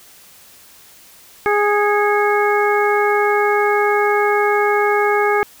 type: harmonic tone with a mistuned harmonic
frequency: 413.6 Hz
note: G#4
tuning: 7 cents flat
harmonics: 1 / 2 / 3 / 4 / 5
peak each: -16 / -19 / -21 / -22 / -23 dBFS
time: 1.46-5.43 s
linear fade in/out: 0 ms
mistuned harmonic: 5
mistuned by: +87 cents
effects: white hiss -45 dBFS RMS until 5.6 s